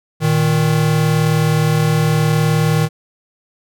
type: tone pair together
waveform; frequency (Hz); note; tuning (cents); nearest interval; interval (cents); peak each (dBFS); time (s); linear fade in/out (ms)
square; 116.99 / 156.3; A#2 / D#3; +7 / +8; perfect fourth; 501; -19 / -14; 0.2-2.89; 50
effects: none